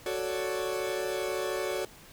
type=chord; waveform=40% pulse; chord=D major seventh; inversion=first; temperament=equal; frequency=370 / 440 / 554.4 / 587.3 Hz; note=F#4 / A4 / C#5 / D5; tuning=0 / 0 / 0 / 0 cents; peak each=-33 / -35 / -35 / -37 dBFS; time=0.06-1.85 s; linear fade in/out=2 ms; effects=pink hiss -52 dBFS RMS until 2.12 s